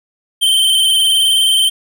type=tone with vibrato; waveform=square; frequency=3117 Hz; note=G7; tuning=11 cents flat; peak=-10 dBFS; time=0.41-1.7 s; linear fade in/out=20 ms; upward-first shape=square; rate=19 Hz; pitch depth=27 cents each way; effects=none